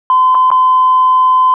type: tone with dropouts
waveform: sine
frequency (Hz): 1024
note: C6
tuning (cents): -38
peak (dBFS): -5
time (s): 0.1-1.54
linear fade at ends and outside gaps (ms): 1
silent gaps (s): 0.347-0.351 / 0.504-0.515
effects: tanh soft clip ceiling -1 dBFS